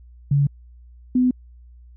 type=tone pair in turn; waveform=sine; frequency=141.8 / 251.6 Hz; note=C#3 / B3; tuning=+40 / +32 cents; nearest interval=minor seventh; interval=992 cents; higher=second; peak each=-14 dBFS; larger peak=neither; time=0.31-0.47 / 1.15-1.31 s; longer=neither; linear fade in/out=5 ms; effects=added 60 Hz sine -43 dBFS peak until 1.96 s